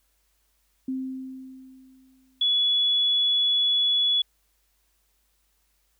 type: tone with exponential decay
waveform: sine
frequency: 261.6 Hz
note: C4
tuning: in tune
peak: -25 dBFS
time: 0.88-2.54 s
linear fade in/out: 5 ms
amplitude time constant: 360 ms
type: tone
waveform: sine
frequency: 3400 Hz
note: G#7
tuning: 40 cents sharp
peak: -19 dBFS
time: 2.41-4.22 s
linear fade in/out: 5 ms
effects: added 50 Hz sine -70 dBFS peak until 5.99 s + white hiss -70 dBFS RMS until 5.99 s